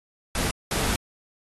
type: noise bursts at uneven times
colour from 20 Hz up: pink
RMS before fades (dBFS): -26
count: 2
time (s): 0.35-0.51 / 0.71-0.96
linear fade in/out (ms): 2
effects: AAC 32 kbps